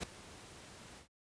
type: noise with ADSR envelope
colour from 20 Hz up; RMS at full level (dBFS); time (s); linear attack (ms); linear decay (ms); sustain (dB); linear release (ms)
pink; -36; 0-1.08; 32; 4; -17; 100
effects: high-pass 60 Hz 12 dB/octave + resampled to 22050 Hz